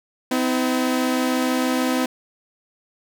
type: tone pair together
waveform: sawtooth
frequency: 254.9 / 321.2 Hz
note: C4 / E4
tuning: -45 / -45 cents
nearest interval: major third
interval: 400 cents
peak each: -16 / -21 dBFS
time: 0.31-2.06 s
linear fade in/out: 5 ms
effects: none